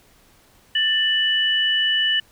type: tone pair together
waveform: sine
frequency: 1774.8 / 2960 Hz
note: A6 / F#7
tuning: +14 / 0 cents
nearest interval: major sixth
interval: 886 cents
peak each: -22 / -18 dBFS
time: 0.75-2.2 s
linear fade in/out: 5 ms
effects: pink hiss -55 dBFS RMS until 2.31 s